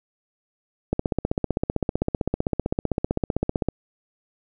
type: click train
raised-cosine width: 2 ms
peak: -8 dBFS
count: 44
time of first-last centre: 0.93-3.686 s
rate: 15.6 Hz
effects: none